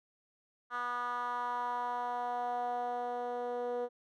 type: tone with band-pass filter sweep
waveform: 10% pulse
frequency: 243.8 Hz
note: B3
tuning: 22 cents flat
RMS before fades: -36 dBFS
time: 0.7-3.89 s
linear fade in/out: 50 ms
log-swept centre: 1300 to 500 Hz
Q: 3.6
effects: none